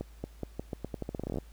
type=accelerating click train; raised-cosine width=2 ms; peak=-21 dBFS; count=19; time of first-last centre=0.01-1.385 s; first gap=230 ms; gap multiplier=0.84; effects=added 54 Hz sine -49 dBFS peak until 1.52 s + pink hiss -62 dBFS RMS until 1.52 s